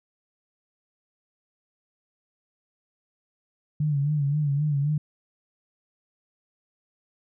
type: tone with vibrato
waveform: sine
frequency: 145.7 Hz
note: D3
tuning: 13 cents flat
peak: -21 dBFS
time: 3.8-4.98 s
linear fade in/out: 5 ms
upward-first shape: sine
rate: 3.8 Hz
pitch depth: 78 cents each way
effects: none